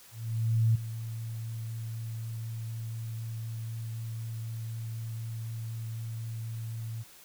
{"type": "tone with ADSR envelope", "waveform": "sine", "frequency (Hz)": 113, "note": "A2", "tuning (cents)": 47, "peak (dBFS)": -20, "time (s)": [0.11, 7.04], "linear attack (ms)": 640, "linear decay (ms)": 10, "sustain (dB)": -14, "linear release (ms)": 28, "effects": ["white hiss -54 dBFS RMS until 7.24 s"]}